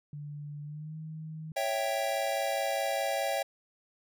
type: tone with pitch glide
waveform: sine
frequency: 146.83 to 157.37 Hz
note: D3 to D#3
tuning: 0 to +20 cents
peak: -38 dBFS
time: 0.13-1.52 s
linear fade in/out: 2 ms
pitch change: +120 cents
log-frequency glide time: 0.63-0.96 s
type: chord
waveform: square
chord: C# diminished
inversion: none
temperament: equal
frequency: 554.4 / 659.3 / 784 Hz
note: C#5 / E5 / G5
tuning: 0 / 0 / 0 cents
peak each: -34 dBFS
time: 1.56-3.43 s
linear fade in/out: 10 ms
effects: none